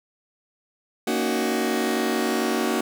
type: chord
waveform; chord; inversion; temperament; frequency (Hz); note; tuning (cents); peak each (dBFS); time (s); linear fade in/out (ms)
sawtooth; D# minor seventh; second; just; 233.3 / 280 / 311.1 / 373.4; A#3 / C#4 / D#4 / F#4; +2 / +18 / 0 / +16; -22 / -25 / -25 / -22; 1.07-2.81; 5
effects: none